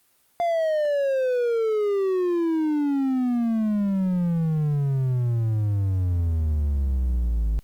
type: exponential sweep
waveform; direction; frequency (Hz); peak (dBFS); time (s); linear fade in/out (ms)
triangle; down; 698.5 to 52; -18; 0.4-7.59; 0
effects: white hiss -63 dBFS RMS until 7.63 s + Opus 24 kbps